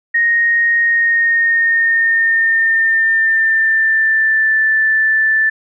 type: tone with pitch glide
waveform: sine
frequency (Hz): 1864.7 to 1761.1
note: A#6 to A6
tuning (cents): 0 to +1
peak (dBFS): -10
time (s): 0.14-5.5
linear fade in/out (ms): 10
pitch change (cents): -99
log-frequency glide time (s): 0.79-4.57
effects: none